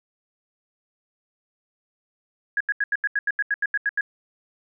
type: tone bursts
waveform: sine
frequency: 1661.2 Hz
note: G#6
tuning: in tune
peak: -19 dBFS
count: 13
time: 2.57-4.009 s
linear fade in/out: 2 ms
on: 35 ms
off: 82 ms
effects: none